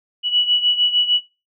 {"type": "beating tone pair", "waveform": "sine", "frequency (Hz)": [2941, 2947.6], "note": ["F#7", "F#7"], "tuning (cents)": [-11, -7], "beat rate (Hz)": 6.6, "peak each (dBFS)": [-16, -20], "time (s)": [0.23, 1.21], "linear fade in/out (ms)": 50, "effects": ["noise-tail reverb RT60 0.3 s tail -22 dB re dry"]}